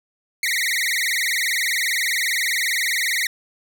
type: tone with vibrato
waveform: sawtooth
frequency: 2042 Hz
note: C7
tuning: 43 cents flat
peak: -16 dBFS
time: 0.43-3.27 s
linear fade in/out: 2 ms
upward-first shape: triangle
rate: 20 Hz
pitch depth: 220 cents each way
effects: none